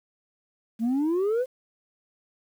sine exponential sweep, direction up, 218.2 to 528 Hz, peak -19 dBFS, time 0.79-1.46 s, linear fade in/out 50 ms, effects tanh soft clip ceiling -21 dBFS + 9-bit

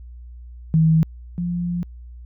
sine tone pair in turn, 160.1 / 174.62 Hz, D#3 / F3, +50 / 0 cents, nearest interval major second, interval 150 cents, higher second, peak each -12 / -21 dBFS, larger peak first, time 0.74-1.03 / 1.38-1.83 s, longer second, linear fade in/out 0 ms, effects added 60 Hz sine -36 dBFS peak until 2.25 s

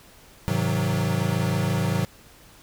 square chord, Ab dominant seventh, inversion none, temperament equal with one note detuned, 103.83 / 130.81 / 159.2 / 185 Hz, Ab2 / C3 / Eb3 / Gb3, 0 / 0 / +40 / 0 cents, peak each -28 dBFS, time 0.48-2.05 s, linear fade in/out 0 ms, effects pink hiss -51 dBFS RMS until 2.62 s

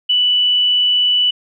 sine tone, 2968 Hz, F#7, 5 cents sharp, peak -11 dBFS, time 0.09-1.31 s, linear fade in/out 10 ms, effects none

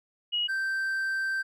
sine / triangle tone pair in turn, 2900 / 1562.2 Hz, F#7 / G6, -35 / -6 cents, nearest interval major seventh, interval 1071 cents, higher first, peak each -25 dBFS, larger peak neither, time 0.32-0.48 / 0.48-1.43 s, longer second, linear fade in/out 20 ms, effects none

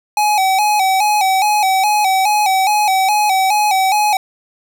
square tone with vibrato, 801 Hz, G5, 37 cents sharp, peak -12 dBFS, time 0.17-4.17 s, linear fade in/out 2 ms, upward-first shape square, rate 2.4 Hz, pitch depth 84 cents each way, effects none

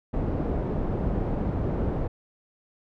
pink low-pass noise, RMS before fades -27 dBFS, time 0.13-2.08 s, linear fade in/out 10 ms, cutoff 550 Hz, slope 12 dB/octave, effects none

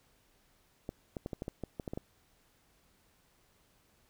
clicks, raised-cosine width 2 ms, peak -24 dBFS, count 11, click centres 0.891 / 1.168 / 1.261 / 1.332 / 1.421 / 1.481 / 1.637 / 1.798 / 1.878 / 1.935 / 1.975 s, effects pink hiss -69 dBFS RMS until 4.09 s

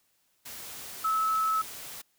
sine tone in noise, 1300 Hz, E6, 24 cents flat, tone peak -24 dBFS, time 1.04-1.62 s, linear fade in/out 10 ms, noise white, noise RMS -42 dBFS, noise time 0.45-2.02 s, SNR +15 dB, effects white hiss -71 dBFS RMS until 2.18 s

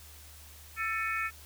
harmonic tone with a mistuned harmonic, 443.9 Hz, A4, 15 cents sharp, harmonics 3 / 4 / 5 / 6, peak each -34 / -35 / -36 / -37 dBFS, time 0.76-1.31 s, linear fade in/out 50 ms, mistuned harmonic 6, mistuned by -100 cents, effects added 75 Hz sine -52 dBFS peak until 1.45 s + white hiss -53 dBFS RMS until 1.45 s

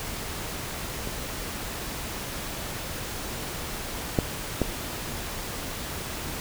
clicks, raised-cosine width 2 ms, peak -19 / -7 / -9 dBFS, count 3, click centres 1.074 / 4.188 / 4.617 s, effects pink hiss -34 dBFS RMS until 6.4 s

